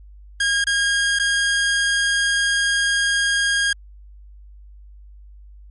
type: tone with dropouts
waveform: sawtooth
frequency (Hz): 1626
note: G#6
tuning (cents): -37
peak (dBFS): -13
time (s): 0.4-3.73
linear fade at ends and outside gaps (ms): 5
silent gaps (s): 0.642-0.668 / 1.189-1.196
effects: added 50 Hz sine -40 dBFS peak until 5.7 s + MP3 48 kbps